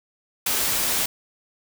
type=noise; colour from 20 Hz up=white; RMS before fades=-23 dBFS; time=0.46-1.06 s; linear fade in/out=5 ms; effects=none